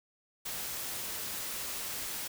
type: noise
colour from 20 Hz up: white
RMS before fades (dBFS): -38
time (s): 0.45-2.28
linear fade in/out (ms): 10
effects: none